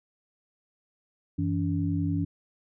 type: tone cluster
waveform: sine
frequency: 93.7 / 164.4 / 284.1 Hz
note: F#2 / E3 / C#4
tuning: +22 / -4 / +43 cents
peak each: -29 dBFS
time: 1.38-2.25 s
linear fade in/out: 10 ms
effects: none